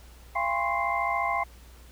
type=tone cluster; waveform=sine; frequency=685 / 806 / 1028 / 1082 / 2089 Hz; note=F5 / G5 / C6 / C#6 / C7; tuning=-34 / +48 / -31 / -42 / -3 cents; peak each=-31 dBFS; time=0.35-1.44 s; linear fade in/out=10 ms; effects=added 60 Hz sine -48 dBFS peak until 1.91 s + pink hiss -55 dBFS RMS until 1.91 s